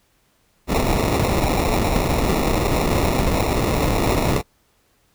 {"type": "noise with sample-and-hold", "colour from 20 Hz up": "pink", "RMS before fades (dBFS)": -19, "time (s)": [0.67, 4.43], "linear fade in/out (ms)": 50, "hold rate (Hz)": 1575, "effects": ["pink hiss -62 dBFS RMS until 5.14 s"]}